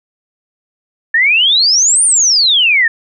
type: exponential two-way sweep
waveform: sine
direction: up then down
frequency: 1760 to 9397 to 1760 Hz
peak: -7 dBFS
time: 1.14-2.88 s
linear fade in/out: 5 ms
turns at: 2.04 s
effects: none